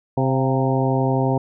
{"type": "harmonic tone with a mistuned harmonic", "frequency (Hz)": 131.9, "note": "C3", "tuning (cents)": 14, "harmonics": [1, 2, 3, 4, 5, 6, 7], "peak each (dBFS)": [-20, -23, -25, -26, -27, -28, -28], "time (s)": [0.17, 1.38], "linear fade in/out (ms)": 5, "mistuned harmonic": 5, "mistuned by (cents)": 57, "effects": []}